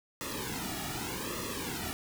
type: noise with flanger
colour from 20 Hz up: pink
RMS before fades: -37 dBFS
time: 0.21-1.93 s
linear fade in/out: 0 ms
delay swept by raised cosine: 1.3 to 1.96 ms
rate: 0.84 Hz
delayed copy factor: -0.9
effects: none